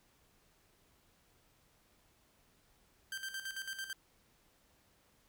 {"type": "tone with tremolo", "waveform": "sawtooth", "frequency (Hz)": 1568, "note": "G6", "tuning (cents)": 0, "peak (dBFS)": -35, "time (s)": [3.12, 3.93], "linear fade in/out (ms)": 2, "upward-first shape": "square", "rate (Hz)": 9, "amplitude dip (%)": 65, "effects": ["pink hiss -70 dBFS RMS until 5.28 s"]}